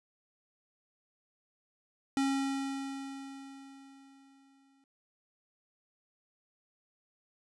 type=tone with exponential decay; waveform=square; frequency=272.6 Hz; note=C#4; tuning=29 cents flat; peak=-27 dBFS; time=2.17-4.84 s; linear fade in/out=1 ms; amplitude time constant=580 ms; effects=resampled to 24000 Hz